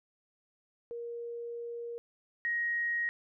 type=tone pair in turn; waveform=sine; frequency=470.9 / 1883.6 Hz; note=A#4 / A#6; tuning=+18 / +18 cents; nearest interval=2 octaves; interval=2400 cents; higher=second; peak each=-37 / -29 dBFS; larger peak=second; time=0.91-1.98 / 2.45-3.09 s; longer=first; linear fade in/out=0 ms; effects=none